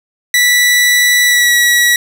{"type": "tone with pitch glide", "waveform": "sawtooth", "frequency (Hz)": [1962, 1930.5], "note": ["B6", "B6"], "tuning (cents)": [-12, -40], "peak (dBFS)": -4, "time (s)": [0.34, 1.96], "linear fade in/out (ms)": 2, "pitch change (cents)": -28, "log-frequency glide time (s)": [1.25, 1.53], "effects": []}